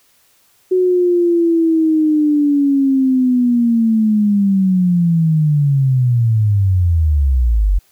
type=linear sweep; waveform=sine; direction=down; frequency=370.9 to 44.46 Hz; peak=-10 dBFS; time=0.71-7.79 s; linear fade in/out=10 ms; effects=white hiss -55 dBFS RMS until 7.91 s